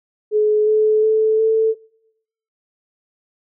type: tone with pitch steps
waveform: sine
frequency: 425 / 430.9 / 436.9 / 443 Hz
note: G#4 / A4 / A4 / A4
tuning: +40 / -36 / -12 / +12 cents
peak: -12 dBFS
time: 0.31-1.75 s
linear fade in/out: 50 ms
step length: 360 ms
effects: noise-tail reverb RT60 0.8 s tail -24 dB re dry